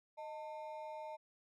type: ring-modulated tone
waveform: triangle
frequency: 758 Hz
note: F#5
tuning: 42 cents sharp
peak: -39 dBFS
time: 0.17-1.17 s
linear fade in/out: 20 ms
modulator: 137 Hz
effects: none